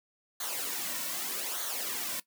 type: noise with flanger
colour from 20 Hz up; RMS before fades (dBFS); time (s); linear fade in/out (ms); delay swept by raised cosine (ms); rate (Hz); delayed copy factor
white; -35; 0.4-2.2; 5; 0.38 to 2.48; 0.82; -0.65
effects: noise-tail reverb RT60 0.1 s tail -18 dB re dry + high-pass 200 Hz 12 dB/octave